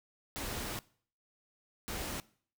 pink noise bursts at uneven times, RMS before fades -39 dBFS, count 2, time 0.36-0.79 / 1.88-2.2 s, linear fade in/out 0 ms, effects noise-tail reverb RT60 0.5 s tail -21 dB re dry

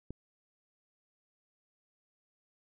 click, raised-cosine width 3 ms, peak -28 dBFS, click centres 0.106 s, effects none

